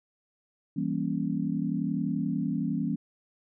sine chord, E diminished seventh, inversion none, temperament equal with one note detuned, 164.81 / 196 / 236.7 / 277.2 Hz, E3 / G3 / Bb3 / Db4, 0 / 0 / +27 / 0 cents, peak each -32 dBFS, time 0.76-2.96 s, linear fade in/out 10 ms, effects none

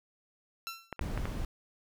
15% pulse tone with exponential decay, 1349 Hz, E6, 40 cents sharp, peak -28 dBFS, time 0.67-0.96 s, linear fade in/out 0 ms, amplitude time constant 62 ms
clicks, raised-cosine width 0.5 ms, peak -21 dBFS, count 4, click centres 0.927 / 0.993 / 1.176 / 1.255 s
brown noise, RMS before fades -35 dBFS, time 1.01-1.45 s, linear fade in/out 2 ms
effects none

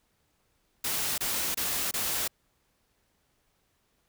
white noise bursts, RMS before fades -30 dBFS, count 4, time 0.84-2.278 s, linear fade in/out 5 ms, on 340 ms, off 26 ms, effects pink hiss -72 dBFS RMS until 4.08 s

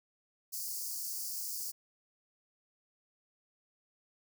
white high-pass noise, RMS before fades -39 dBFS, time 0.52-1.72 s, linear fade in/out 20 ms, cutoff 4500 Hz, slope 96 dB/octave, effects none

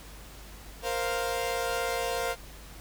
sawtooth chord, Bb suspended second, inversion none, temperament equal, 466.2 / 523.3 / 698.5 Hz, Bb4 / C5 / F5, 0 / 0 / 0 cents, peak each -29 dBFS, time 0.82-2.36 s, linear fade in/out 50 ms, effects added 50 Hz sine -46 dBFS peak until 2.8 s + pink hiss -49 dBFS RMS until 2.8 s

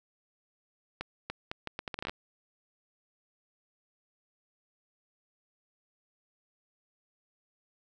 accelerating click train, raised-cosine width 0.3 ms, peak -19 dBFS, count 13, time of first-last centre 1.01-2.095 s, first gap 290 ms, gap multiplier 0.74, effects none

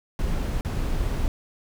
brown noise with dropouts, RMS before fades -25 dBFS, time 0.19-1.28 s, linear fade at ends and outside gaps 1 ms, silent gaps 0.61-0.648 s, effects none

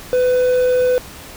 triangle tone with quantisation, 501 Hz, B4, 25 cents sharp, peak -10 dBFS, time 0.13-0.98 s, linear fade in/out 0 ms, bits 6, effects pink hiss -36 dBFS RMS until 1.36 s

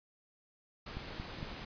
pink noise, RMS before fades -45 dBFS, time 0.86-1.65 s, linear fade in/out 5 ms
click train, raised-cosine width 5 ms, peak -28 dBFS, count 3, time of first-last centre 0.97-1.429 s, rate 4.36 Hz
effects resampled to 11025 Hz

